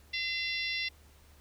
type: harmonic tone with a mistuned harmonic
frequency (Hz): 682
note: F5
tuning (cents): -41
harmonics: 3 / 4 / 5 / 6 / 7 / 8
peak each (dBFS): -35 / -37 / -39 / -41 / -42 / -43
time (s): 0.13-0.89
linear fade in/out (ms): 10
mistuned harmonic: 5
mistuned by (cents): +31
effects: added 73 Hz sine -58 dBFS peak until 1.4 s + pink hiss -62 dBFS RMS until 1.4 s